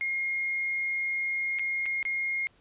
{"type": "tone with dropouts", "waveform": "sine", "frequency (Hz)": 2140, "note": "C7", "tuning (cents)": 38, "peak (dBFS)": -27, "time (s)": [0.01, 2.47], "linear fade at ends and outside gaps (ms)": 0, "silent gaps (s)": [[1.587, 1.594], [1.857, 1.862], [2.028, 2.052]], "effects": ["pink hiss -63 dBFS RMS until 2.6 s", "resampled to 8000 Hz"]}